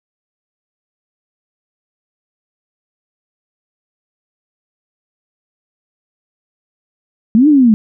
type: linear two-way sweep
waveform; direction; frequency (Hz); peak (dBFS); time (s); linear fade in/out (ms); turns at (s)
sine; up then down; 207 to 311.1 to 207; -5; 7.35-7.74; 0; 7.48
effects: none